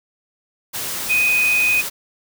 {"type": "tone in noise", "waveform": "sine", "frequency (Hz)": 2496, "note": "D#7", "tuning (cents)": 5, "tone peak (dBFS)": -14, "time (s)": [1.09, 1.82], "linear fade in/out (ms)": 20, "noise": "white", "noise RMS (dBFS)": -26, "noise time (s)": [0.73, 1.9], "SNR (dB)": 9, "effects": []}